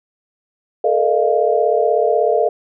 sine tone cluster, 431.9 / 468.2 / 612 / 692 Hz, A4 / A#4 / D#5 / F5, -32 / +8 / -29 / -16 cents, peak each -18 dBFS, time 0.84-2.49 s, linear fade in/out 5 ms, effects none

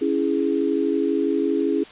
sine chord, C# minor, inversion none, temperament equal, 277.2 / 329.6 / 415.3 Hz, C#4 / E4 / G#4, 0 / 0 / 0 cents, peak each -23 dBFS, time 0.01-1.84 s, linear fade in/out 10 ms, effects white hiss -43 dBFS RMS until 1.91 s + resampled to 8000 Hz

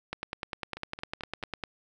two click trains, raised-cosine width 0.3 ms, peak -17 / -24 dBFS, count 16 / 4, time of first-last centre 0.13-1.638 / 0.77-1.428 s, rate 9.95 / 4.56 Hz, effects none

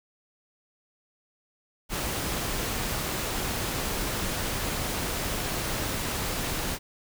pink noise with amplitude modulation, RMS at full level -29 dBFS, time 1.89-6.79 s, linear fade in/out 50 ms, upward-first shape sine, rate 246 Hz, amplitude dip 25%, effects none

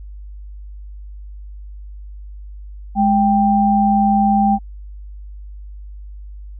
sine tone pair together, 208.6 / 787.6 Hz, G#3 / G5, +8 / +8 cents, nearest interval octave + major seventh, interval 2300 cents, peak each -14 dBFS, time 2.95-4.59 s, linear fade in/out 50 ms, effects added 50 Hz sine -31 dBFS peak until 6.59 s

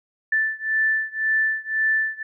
sine beating tone pair, 1760 / 1761.9 Hz, A6 / A6, 0 / +2 cents, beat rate 1.9 Hz, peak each -22 / -23 dBFS, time 0.32-2.23 s, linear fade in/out 5 ms, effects none

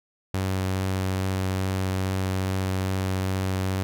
sawtooth tone with vibrato, 94.6 Hz, F#2, 39 cents sharp, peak -20 dBFS, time 0.34-3.83 s, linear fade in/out 0 ms, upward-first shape triangle, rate 2.4 Hz, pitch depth 9 cents each way, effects none

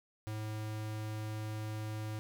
square tone, 107.9 Hz, A2, 33 cents flat, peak -38 dBFS, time 0.27-2.19 s, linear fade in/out 0 ms, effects none

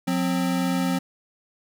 square tone pair together, 180.5 / 262.5 Hz, F#3 / C4, -43 / +6 cents, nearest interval tritone, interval 649 cents, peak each -25 dBFS, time 0.07-0.99 s, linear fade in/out 10 ms, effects none

